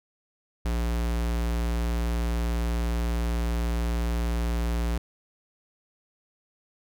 square tone, 58.27 Hz, A#1, in tune, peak -25 dBFS, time 0.65-4.98 s, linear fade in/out 5 ms, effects none

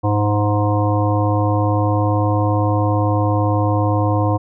harmonic tone with a mistuned harmonic, 103.83 Hz, G#2, in tune, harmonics 1 / 3 / 5 / 7 / 9 / 10, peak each -16 / -21 / -23 / -24 / -26 / -26 dBFS, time 0.03-4.38 s, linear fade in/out 20 ms, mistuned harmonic 10, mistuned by +23 cents, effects none

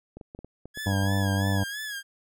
clicks, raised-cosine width 2 ms, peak -28 dBFS, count 10, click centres 0.17 / 0.212 / 0.349 / 0.39 / 0.446 / 0.656 / 0.774 / 0.862 / 0.927 / 1.037 s
sawtooth tone with vibrato, 1670 Hz, G#6, 9 cents sharp, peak -29 dBFS, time 0.74-2.03 s, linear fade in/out 50 ms, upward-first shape sine, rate 3 Hz, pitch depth 74 cents each way
harmonic tone, 98 Hz, G2, in tune, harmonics 1 / 2 / 3 / 5 / 6 / 7 / 8 / 9 / 10, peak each -24 / -29 / -33 / -39 / -38 / -38 / -40 / -41 / -41 dBFS, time 0.86-1.64 s, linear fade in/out 10 ms
effects none

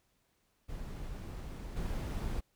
brown noise with level steps, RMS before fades -42 / -36 dBFS, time 0.68-2.41 s, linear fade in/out 20 ms, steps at 1.76 s, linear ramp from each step 10 ms, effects pink hiss -75 dBFS RMS until 2.55 s

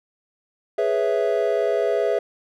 triangle chord, C# minor seventh, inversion second, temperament equal, 415.3 / 493.9 / 554.4 / 659.3 Hz, G#4 / B4 / C#5 / E5, 0 / 0 / 0 / 0 cents, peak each -21 / -23 / -25 / -21 dBFS, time 0.78-2.19 s, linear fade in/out 5 ms, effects none

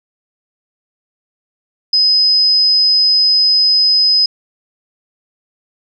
sine tone, 5040 Hz, D#8, 21 cents sharp, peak -8 dBFS, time 1.93-4.26 s, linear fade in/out 5 ms, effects none

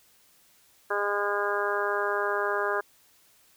harmonic tone, 203.9 Hz, G#3, 32 cents flat, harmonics 2 / 3 / 4 / 5 / 6 / 7 / 8, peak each -30 / -33 / -36 / -33 / -33 / -34 / -32 dBFS, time 0.9-2.81 s, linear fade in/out 10 ms, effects white hiss -61 dBFS RMS until 3.56 s

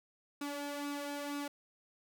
sawtooth tone with flanger, 287.4 Hz, D4, 37 cents flat, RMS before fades -40 dBFS, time 0.41-1.48 s, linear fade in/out 5 ms, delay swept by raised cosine 0.77 to 2.27 ms, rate 2.1 Hz, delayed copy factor +0.55, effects none

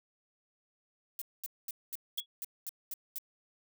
violet noise bursts, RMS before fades -39 dBFS, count 9, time 1.19-3.184 s, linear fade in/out 0 ms, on 26 ms, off 220 ms
sine tone with exponential decay, 3351 Hz, G#7, 15 cents sharp, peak -29 dBFS, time 2.18-2.26 s, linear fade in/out 2 ms, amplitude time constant 16 ms
effects none

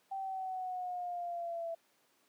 sine exponential sweep, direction down, 780 to 664 Hz, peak -36 dBFS, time 0.11-1.75 s, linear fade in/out 10 ms, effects pink hiss -71 dBFS RMS until 2.28 s + high-pass 300 Hz 12 dB/octave

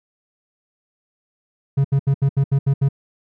triangle tone bursts, 137.9 Hz, C#3, 9 cents flat, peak -11 dBFS, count 8, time 1.77-2.888 s, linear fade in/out 10 ms, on 75 ms, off 74 ms, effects none

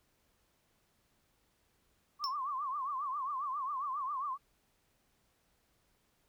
sine tone with vibrato, 1108.7 Hz, C#6, in tune, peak -34 dBFS, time 2.19-4.38 s, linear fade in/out 50 ms, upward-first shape triangle, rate 7.4 Hz, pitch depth 170 cents each way
triangle tone with exponential decay, 5360 Hz, E8, 28 cents sharp, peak -29 dBFS, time 2.24-2.36 s, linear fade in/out 0 ms, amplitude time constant 24 ms
effects pink hiss -74 dBFS RMS until 6.28 s

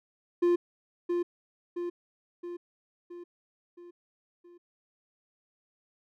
triangle tone with echo, 349.2 Hz, F4, in tune, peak -19 dBFS, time 0.42-0.56 s, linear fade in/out 10 ms, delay 670 ms, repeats 6, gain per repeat -5 dB, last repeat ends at 4.58 s, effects none

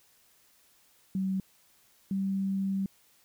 sine tone pair in turn, 190.6 / 194.04 Hz, G3 / G3, -48 / -17 cents, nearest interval unison, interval 31 cents, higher second, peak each -27 / -27 dBFS, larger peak neither, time 1.15-1.4 / 2.11-2.86 s, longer second, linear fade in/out 2 ms, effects white hiss -64 dBFS RMS until 3.24 s

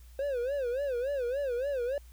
triangle tone with vibrato, 523.3 Hz, C5, in tune, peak -27 dBFS, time 0.19-1.98 s, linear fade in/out 2 ms, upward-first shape sine, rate 3.5 Hz, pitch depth 170 cents each way, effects added 60 Hz sine -49 dBFS peak until 2.12 s + white hiss -63 dBFS RMS until 2.12 s

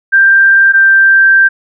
sine tone pair in turn, 1581 / 1574.8 Hz, G6 / G6, +14 / +8 cents, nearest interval unison, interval 6 cents, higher first, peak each -3 dBFS, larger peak neither, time 0.12-0.73 / 0.73-1.49 s, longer second, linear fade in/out 20 ms, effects none

